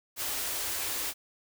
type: band-stop noise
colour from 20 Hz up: white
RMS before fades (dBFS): -33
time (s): 0.16-1.14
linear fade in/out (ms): 50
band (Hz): 120 to 260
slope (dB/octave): 48
effects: none